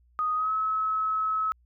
sine tone with pitch glide, 1244.5 to 1289.9 Hz, D#6 to E6, 0 to -38 cents, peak -24 dBFS, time 0.19-1.52 s, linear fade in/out 0 ms, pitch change +62 cents, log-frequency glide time 0.35-0.51 s, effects added 60 Hz sine -59 dBFS peak until 1.65 s

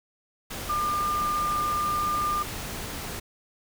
sine tone in noise, 1201 Hz, D6, 38 cents sharp, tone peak -24 dBFS, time 0.69-2.43 s, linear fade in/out 10 ms, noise pink, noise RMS -35 dBFS, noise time 0.5-3.2 s, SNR +8 dB, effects none

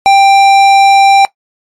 sine tone with tanh clipping, 788 Hz, G5, 9 cents sharp, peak -4 dBFS, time 0.06-1.25 s, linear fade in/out 0 ms, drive 15 dB, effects noise-tail reverb RT60 0.1 s tail -18 dB re dry + MP3 64 kbps

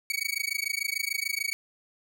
sawtooth tone with amplitude modulation, 2252 Hz, C#7, 27 cents sharp, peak -21 dBFS, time 0.1-1.53 s, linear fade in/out 0 ms, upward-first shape sine, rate 26.8 Hz, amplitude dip 100%, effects none

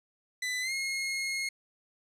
sawtooth tone with pitch glide, 2000 to 2156 Hz, B6 to C#7, +21 to -49 cents, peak -27 dBFS, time 0.42-1.49 s, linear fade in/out 5 ms, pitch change +130 cents, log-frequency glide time 0.61-0.73 s, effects low-pass 10000 Hz 12 dB/octave

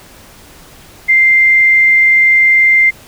sine tone, 2093 Hz, C7, in tune, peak -5 dBFS, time 1.08-2.91 s, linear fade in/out 20 ms, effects pink hiss -39 dBFS RMS until 3.07 s

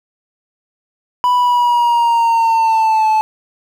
triangle tone with pitch glide, 987.8 to 869.9 Hz, B5 to A5, 0 to -20 cents, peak -8 dBFS, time 1.24-3.21 s, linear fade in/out 0 ms, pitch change -220 cents, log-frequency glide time 1.34-3.08 s, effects 7-bit

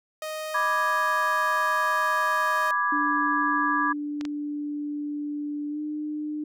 sawtooth tone, 622.3 Hz, D#5, in tune, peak -27 dBFS, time 0.22-2.71 s, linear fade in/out 2 ms
sine chord, G# diminished, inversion first, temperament equal, 987.8 / 1174.7 / 1661.2 Hz, B5 / D6 / G#6, 0 / 0 / 0 cents, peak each -28 / -25 / -26 dBFS, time 0.54-3.93 s, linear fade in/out 10 ms
sine tone with pitch glide, 293.7 to 301.3 Hz, D4 to D4, 0 to +44 cents, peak -28 dBFS, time 2.92-6.44 s, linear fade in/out 5 ms, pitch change +44 cents, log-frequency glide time 5.69-5.8 s
clicks, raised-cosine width 0.2 ms, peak -19 dBFS, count 2, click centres 4.211 / 4.252 s
effects none

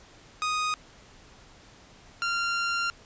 sawtooth tone pair in turn, 1244.5 / 1385.4 Hz, D#6 / F6, 0 / -14 cents, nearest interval major second, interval 186 cents, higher second, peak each -22 dBFS, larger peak neither, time 0.42-0.74 / 2.22-2.9 s, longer second, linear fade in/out 0 ms, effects pink hiss -53 dBFS RMS until 3.05 s + resampled to 16000 Hz

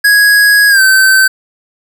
square tone with pitch glide, 1661.2 to 1541 Hz, G#6 to G6, 0 to -30 cents, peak -5 dBFS, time 0.04-1.28 s, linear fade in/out 10 ms, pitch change -130 cents, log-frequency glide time 0.69-0.81 s, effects none

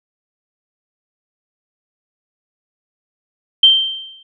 sine tone with exponential decay, 3136 Hz, G7, in tune, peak -3 dBFS, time 3.63-4.23 s, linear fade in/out 5 ms, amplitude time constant 130 ms, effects none

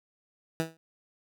15% pulse tone with exponential decay, 162.5 Hz, E3, 24 cents flat, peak -18 dBFS, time 0.6-0.77 s, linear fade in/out 0 ms, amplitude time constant 36 ms, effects none

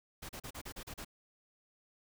pink noise bursts, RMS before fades -45 dBFS, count 8, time 0.22-1.048 s, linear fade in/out 10 ms, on 72 ms, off 36 ms, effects none

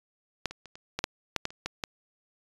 clicks, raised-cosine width 0.2 ms, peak -10 / -24 / -28 / -28 / -13 / -9 / -9 / -11 / -29 / -14 / -13 dBFS, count 11, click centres 0.457 / 0.51 / 0.657 / 0.755 / 0.99 / 1.041 / 1.363 / 1.454 / 1.505 / 1.66 / 1.838 s, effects resampled to 24000 Hz

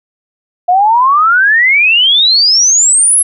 sine exponential sweep, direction up, 698.5 to 11175 Hz, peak -5 dBFS, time 0.68-3.23 s, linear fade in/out 10 ms, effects none

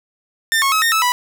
sawtooth tone with pitch steps, 1798 / 1094 / 1282 / 1838 / 1306 / 984 Hz, A6 / C#6 / E6 / A#6 / E6 / B5, +37 / -23 / -49 / -25 / -17 / -7 cents, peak -10 dBFS, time 0.52-1.12 s, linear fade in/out 0 ms, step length 100 ms, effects none

